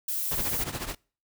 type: noise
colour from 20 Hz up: violet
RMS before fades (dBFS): -30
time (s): 0.08-0.64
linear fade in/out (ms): 5
type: noise with tremolo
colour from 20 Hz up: pink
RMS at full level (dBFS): -31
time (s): 0.31-0.95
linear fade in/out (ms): 5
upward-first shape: triangle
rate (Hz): 14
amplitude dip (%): 80
effects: noise-tail reverb RT60 0.4 s tail -26 dB re dry